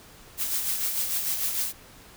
blue noise with tremolo, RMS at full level -26 dBFS, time 0.37-1.73 s, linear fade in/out 50 ms, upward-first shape sine, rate 6.7 Hz, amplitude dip 45%, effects pink hiss -50 dBFS RMS until 2.16 s

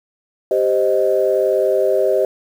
sine chord, C minor, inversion second, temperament equal, 392 / 523.3 / 622.3 Hz, G4 / C5 / Eb5, 0 / 0 / 0 cents, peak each -17 dBFS, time 0.51-2.25 s, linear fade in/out 2 ms, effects tanh soft clip ceiling -3 dBFS + 7-bit

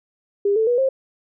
sine tone with pitch steps, 403.2 / 442.2 / 485.1 / 532 Hz, G4 / A4 / B4 / C5, +49 / +9 / -31 / +29 cents, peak -15 dBFS, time 0.45-0.89 s, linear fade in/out 5 ms, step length 110 ms, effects none

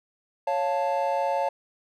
triangle chord, Db augmented, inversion none, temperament equal, 554.4 / 698.5 / 880 Hz, Db5 / F5 / A5, 0 / 0 / 0 cents, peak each -25 / -27 / -25 dBFS, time 0.47-1.49 s, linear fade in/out 5 ms, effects none

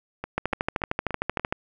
two click trains, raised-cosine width 0.5 ms, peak -16 / -9 dBFS, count 5 / 16, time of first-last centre 0.24-1.396 / 0.38-1.525 s, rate 3.46 / 13.1 Hz, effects none

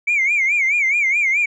sine tone with vibrato, 2248 Hz, C#7, 24 cents sharp, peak -13 dBFS, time 0.07-1.46 s, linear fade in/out 10 ms, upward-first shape sine, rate 4.7 Hz, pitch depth 140 cents each way, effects tanh soft clip ceiling -11 dBFS

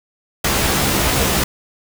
pink noise with comb filter, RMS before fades -17 dBFS, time 0.44-1.44 s, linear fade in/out 5 ms, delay 15 ms, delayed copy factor +0.65, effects none

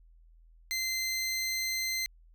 20% pulse tone, 2070 Hz, C7, 19 cents flat, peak -25 dBFS, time 0.71-2.06 s, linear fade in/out 0 ms, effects added 41 Hz sine -55 dBFS peak until 2.34 s

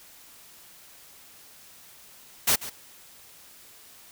white noise with echo, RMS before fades -21 dBFS, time 2.47-2.56 s, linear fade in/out 10 ms, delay 140 ms, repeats 1, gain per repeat -15 dB, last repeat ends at 2.7 s, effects white hiss -51 dBFS RMS until 4.11 s

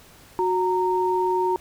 sine tone pair together, 366.9 / 924.5 Hz, F#4 / A#5, -15 / -15 cents, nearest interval octave + major third, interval 1600 cents, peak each -22 dBFS, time 0.39-1.56 s, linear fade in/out 0 ms, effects pink hiss -50 dBFS RMS until 1.6 s

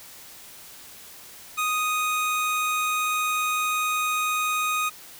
25% pulse tone, 1244.5 Hz, D#6, in tune, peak -19 dBFS, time 1.57-4.9 s, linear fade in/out 20 ms, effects white hiss -45 dBFS RMS until 5.19 s

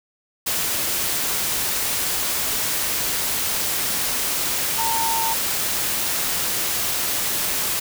sine tone in noise, 908 Hz, A#5, 46 cents flat, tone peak -22 dBFS, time 4.78-5.34 s, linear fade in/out 10 ms, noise white, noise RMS -23 dBFS, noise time 0.46-7.8 s, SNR -2 dB, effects none

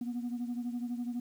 sine beating tone pair, 239.3 / 251.3 Hz, A#3 / B3, +46 / +30 cents, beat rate 12 Hz, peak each -33 / -38 dBFS, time 0.01-1.2 s, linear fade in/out 5 ms, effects tanh soft clip ceiling -30 dBFS + 10-bit

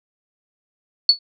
sine tone with exponential decay, 4435 Hz, C#8, in tune, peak -4 dBFS, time 1.09-1.19 s, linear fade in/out 2 ms, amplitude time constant 20 ms, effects none

